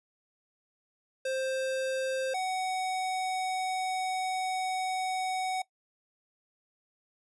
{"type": "tone pair in turn", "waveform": "square", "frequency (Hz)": [526, 748.2], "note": ["C5", "F#5"], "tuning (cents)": [9, 19], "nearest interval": "tritone", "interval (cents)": 610, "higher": "second", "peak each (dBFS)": [-30, -30], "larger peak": "neither", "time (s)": [[1.25, 2.34], [2.34, 5.62]], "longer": "second", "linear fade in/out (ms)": 5, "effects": ["noise-tail reverb RT60 0.1 s tail -19 dB re dry", "resampled to 24000 Hz"]}